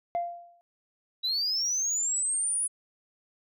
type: tone with exponential decay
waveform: sine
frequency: 693 Hz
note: F5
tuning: 14 cents flat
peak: -22 dBFS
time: 0.15-0.61 s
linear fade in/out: 0 ms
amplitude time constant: 100 ms
type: linear sweep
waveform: sine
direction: up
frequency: 3873 to 9956 Hz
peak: -24 dBFS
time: 1.23-2.68 s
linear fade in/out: 20 ms
effects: tanh soft clip ceiling -23 dBFS